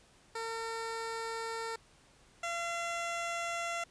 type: tone pair in turn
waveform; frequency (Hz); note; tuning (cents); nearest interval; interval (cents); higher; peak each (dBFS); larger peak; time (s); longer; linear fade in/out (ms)
15% pulse; 454.1 / 682.5; A#4 / F5; -45 / -40; perfect fifth; 705; second; -30 / -28; second; 0.35-1.76 / 2.43-3.84; neither; 5
effects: pink hiss -63 dBFS RMS until 3.9 s + resampled to 22050 Hz